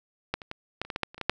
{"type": "clicks", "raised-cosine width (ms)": 0.3, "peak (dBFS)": [-11, -25, -19, -13, -29, -16, -14, -10, -29, -27, -16, -6], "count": 12, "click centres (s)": [0.34, 0.418, 0.514, 0.816, 0.85, 0.902, 0.961, 1.033, 1.145, 1.18, 1.213, 1.296], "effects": []}